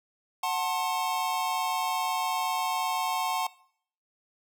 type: chord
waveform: square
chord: F# diminished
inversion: none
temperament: just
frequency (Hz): 740 / 888 / 1065.6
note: F#5 / A5 / C6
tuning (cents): 0 / +16 / +31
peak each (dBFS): -32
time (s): 0.43-3.47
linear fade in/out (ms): 5
effects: noise-tail reverb RT60 0.6 s tail -20 dB re dry